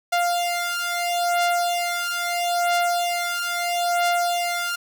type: beating tone pair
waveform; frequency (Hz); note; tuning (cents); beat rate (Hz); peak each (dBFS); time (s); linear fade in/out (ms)
sawtooth; 698.5 / 699.26; F5 / F5; 0 / +2; 0.76; -20; 0.12-4.76; 10
effects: none